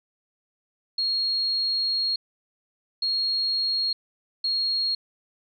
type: tone bursts at uneven times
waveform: sine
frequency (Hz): 4280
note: C8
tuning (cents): +38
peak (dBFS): -22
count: 3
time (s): 0.98-2.16 / 3.02-3.93 / 4.44-4.95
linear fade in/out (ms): 5
effects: none